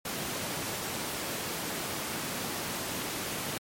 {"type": "high-pass noise", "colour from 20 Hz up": "pink", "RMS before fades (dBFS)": -35, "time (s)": [0.05, 3.58], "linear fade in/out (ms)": 5, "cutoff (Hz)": 140, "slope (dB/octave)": 12, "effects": ["MP3 64 kbps"]}